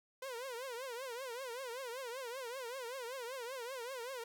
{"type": "tone with vibrato", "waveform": "sawtooth", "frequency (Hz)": 500, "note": "B4", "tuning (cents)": 21, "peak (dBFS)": -38, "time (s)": [0.22, 4.24], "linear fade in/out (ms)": 5, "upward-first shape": "triangle", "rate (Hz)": 5.2, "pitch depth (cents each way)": 180, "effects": []}